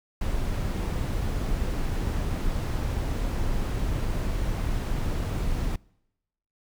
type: noise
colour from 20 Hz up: brown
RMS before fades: -27 dBFS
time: 0.21-5.76 s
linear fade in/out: 5 ms
effects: noise-tail reverb RT60 0.9 s tail -26 dB re dry